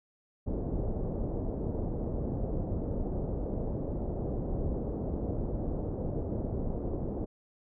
pink low-pass noise, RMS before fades -33 dBFS, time 0.46-7.26 s, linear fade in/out 20 ms, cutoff 590 Hz, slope 24 dB/octave, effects none

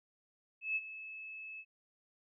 sine tone with ADSR envelope, 2600 Hz, E7, 24 cents flat, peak -30 dBFS, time 0.61-1.65 s, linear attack 150 ms, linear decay 39 ms, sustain -14 dB, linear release 56 ms, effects none

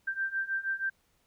sine beating tone pair, 1568 / 1574.3 Hz, G6 / G6, 0 / +7 cents, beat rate 6.3 Hz, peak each -34 / -32 dBFS, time 0.07-0.9 s, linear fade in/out 10 ms, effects pink hiss -71 dBFS RMS until 1.26 s

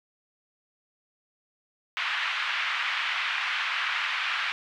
white band-pass noise, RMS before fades -29 dBFS, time 1.97-4.52 s, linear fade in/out 0 ms, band 1100 to 2900 Hz, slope 24 dB/octave, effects none

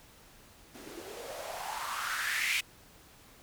blue noise with band-pass filter sweep, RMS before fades -36 dBFS, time 0.74-2.61 s, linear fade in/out 10 ms, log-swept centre 270 to 2500 Hz, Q 4.9, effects pink hiss -57 dBFS RMS until 3.42 s

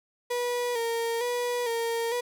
35% pulse tone with vibrato, 474.2 Hz, A#4, 30 cents sharp, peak -25 dBFS, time 0.3-2.21 s, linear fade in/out 10 ms, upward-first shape square, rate 1.1 Hz, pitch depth 45 cents each way, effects none

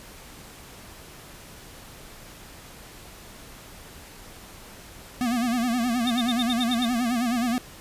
square tone with vibrato, 240 Hz, B3, 49 cents flat, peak -23 dBFS, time 5.21-7.58 s, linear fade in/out 0 ms, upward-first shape sine, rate 9.5 Hz, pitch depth 100 cents each way
triangle tone bursts, 3638 Hz, A#7, 43 cents flat, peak -24 dBFS, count 8, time 6.07-6.853 s, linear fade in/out 2 ms, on 34 ms, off 73 ms
effects pink hiss -45 dBFS RMS until 7.8 s + resampled to 32000 Hz

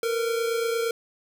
square tone pair together, 458.6 / 487.2 Hz, A#4 / B4, -28 / -24 cents, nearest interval minor second, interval 104 cents, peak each -25 / -33 dBFS, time 0.03-0.91 s, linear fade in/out 2 ms, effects none

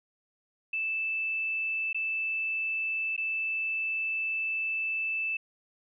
sine tone with dropouts, 2637 Hz, E7, in tune, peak -28 dBFS, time 0.73-5.37 s, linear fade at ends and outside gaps 5 ms, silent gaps 1.93-1.945 / 3.165-3.177 s, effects none

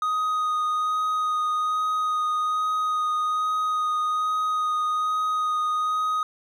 triangle tone with vibrato, 1246 Hz, D#6, 2 cents sharp, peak -20 dBFS, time 0.02-6.23 s, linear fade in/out 2 ms, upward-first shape sine, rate 1.2 Hz, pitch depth 11 cents each way, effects none

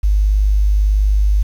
sine tone, 50.8 Hz, G#1, 38 cents flat, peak -10 dBFS, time 0.03-1.43 s, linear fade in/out 10 ms, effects 7-bit

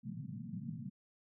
white band-pass noise, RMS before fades -44 dBFS, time 0.03-0.9 s, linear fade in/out 20 ms, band 110 to 240 Hz, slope 96 dB/octave, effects none

